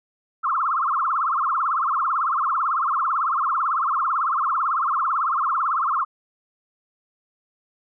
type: tone with vibrato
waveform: sine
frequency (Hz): 1200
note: D6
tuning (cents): +37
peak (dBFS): -19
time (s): 0.43-6.05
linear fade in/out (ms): 20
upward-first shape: triangle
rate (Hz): 18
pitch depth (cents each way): 280
effects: none